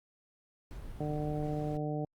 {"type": "noise", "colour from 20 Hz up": "brown", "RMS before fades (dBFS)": -44, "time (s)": [0.71, 1.77], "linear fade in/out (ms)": 0}
{"type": "harmonic tone", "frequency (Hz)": 150, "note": "D3", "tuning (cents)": 37, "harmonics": [1, 2, 3, 4, 5], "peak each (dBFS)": [-35, -38, -40, -41, -42], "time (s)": [1, 2.05], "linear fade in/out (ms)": 5}
{"effects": ["Opus 48 kbps"]}